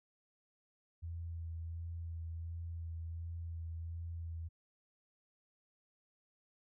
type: tone with vibrato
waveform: sine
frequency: 83.3 Hz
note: E2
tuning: 19 cents sharp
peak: -40 dBFS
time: 1.02-4.49 s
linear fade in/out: 20 ms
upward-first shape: sine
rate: 1.4 Hz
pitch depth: 19 cents each way
effects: none